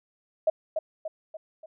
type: tone with echo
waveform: sine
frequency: 633 Hz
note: D#5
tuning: 30 cents sharp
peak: -18 dBFS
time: 0.47-0.5 s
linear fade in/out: 5 ms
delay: 290 ms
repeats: 4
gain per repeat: -6 dB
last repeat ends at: 1.66 s
effects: none